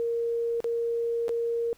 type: tone with dropouts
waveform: sine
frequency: 466.2 Hz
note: A#4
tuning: in tune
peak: -25 dBFS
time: 0-1.73 s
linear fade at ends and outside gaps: 0 ms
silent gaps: 0.604-0.643 / 1.282-1.292 s
effects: pink hiss -60 dBFS RMS until 1.77 s